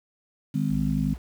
harmonic tone, 51 Hz, G#1, 31 cents flat, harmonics 3 / 4 / 5, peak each -26 / -27 / -28 dBFS, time 0.54-1.14 s, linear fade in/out 10 ms
triangle tone, 61 Hz, B1, 21 cents flat, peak -29 dBFS, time 0.69-1.19 s, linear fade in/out 50 ms
effects 8-bit

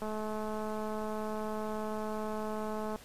click train, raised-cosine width 1 ms, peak -25 dBFS, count 633, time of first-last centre 0.02-2.96 s, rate 215 Hz, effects pink hiss -53 dBFS RMS until 3.04 s + resampled to 32000 Hz

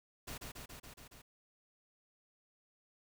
pink noise with echo, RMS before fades -45 dBFS, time 0.27-0.38 s, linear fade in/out 10 ms, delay 140 ms, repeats 6, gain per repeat -2 dB, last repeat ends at 1.22 s, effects none

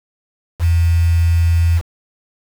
sine tone with quantisation, 84.2 Hz, E2, 37 cents sharp, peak -10 dBFS, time 0.59-1.82 s, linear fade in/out 50 ms, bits 5, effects none

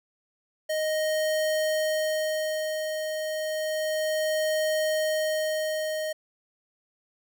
square tone with tremolo, 622.3 Hz, D#5, in tune, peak -24 dBFS, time 0.69-6.13 s, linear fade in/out 10 ms, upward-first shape sine, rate 0.31 Hz, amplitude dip 45%, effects none

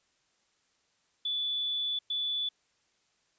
sine tone bursts at uneven times, 3463 Hz, A7, 28 cents flat, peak -29 dBFS, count 2, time 1.25-1.99 / 2.1-2.49 s, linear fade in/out 5 ms, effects white hiss -72 dBFS RMS until 3.38 s + resampled to 16000 Hz

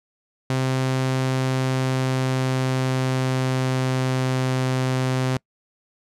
sawtooth tone with pitch glide, 130.81 to 129.53 Hz, C3 to C3, 0 to -17 cents, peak -16 dBFS, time 0.5-5.37 s, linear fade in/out 2 ms, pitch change -17 cents, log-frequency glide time 1.31-4.7 s, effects noise-tail reverb RT60 0.1 s tail -26 dB re dry + low-pass 9000 Hz 12 dB/octave

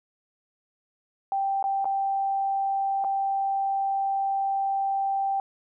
sine tone with dropouts, 784 Hz, G5, in tune, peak -23 dBFS, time 1.32-5.4 s, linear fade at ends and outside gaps 1 ms, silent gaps 1.627-1.64 / 1.845-1.854 / 3.041-3.046 s, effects none

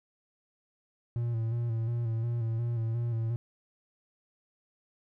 triangle tone with vibrato, 115.8 Hz, A#2, 11 cents flat, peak -26 dBFS, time 1.16-3.36 s, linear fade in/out 0 ms, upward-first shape square, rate 2.8 Hz, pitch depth 40 cents each way, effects none

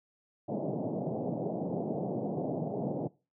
pink band-pass noise, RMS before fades -34 dBFS, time 0.48-3.08 s, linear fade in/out 10 ms, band 130 to 740 Hz, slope 48 dB/octave, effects noise-tail reverb RT60 0.3 s tail -21 dB re dry

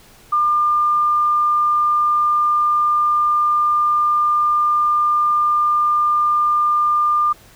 sine tone, 1200 Hz, D6, 37 cents sharp, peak -13 dBFS, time 0.32-7.33 s, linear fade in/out 10 ms, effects pink hiss -47 dBFS RMS until 7.55 s

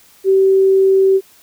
sine tone, 384.9 Hz, G4, 32 cents flat, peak -8 dBFS, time 0.24-1.21 s, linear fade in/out 50 ms, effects white hiss -48 dBFS RMS until 1.42 s

